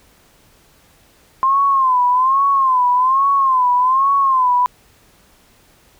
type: tone with vibrato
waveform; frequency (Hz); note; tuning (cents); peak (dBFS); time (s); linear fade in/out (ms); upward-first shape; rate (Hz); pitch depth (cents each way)
sine; 1046.5; C6; 0; -11; 1.43-4.66; 0; sine; 1.2; 110
effects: pink hiss -52 dBFS RMS until 5.99 s